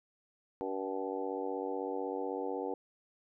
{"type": "harmonic tone with a mistuned harmonic", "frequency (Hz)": 96, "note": "G2", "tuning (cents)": -36, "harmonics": [3, 4, 5, 6, 7, 8, 9], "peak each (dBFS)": [-41, -40, -38, -47, -48, -44, -44], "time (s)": [0.61, 2.74], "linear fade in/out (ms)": 0, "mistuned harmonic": 7, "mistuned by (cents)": 15, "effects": []}